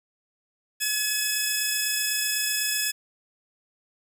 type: tone pair together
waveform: 10% pulse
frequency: 1700 / 2564 Hz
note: G#6 / E7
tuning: +40 / -49 cents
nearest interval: perfect fifth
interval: 711 cents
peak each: -18 dBFS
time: 0.8-2.92 s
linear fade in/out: 20 ms
effects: none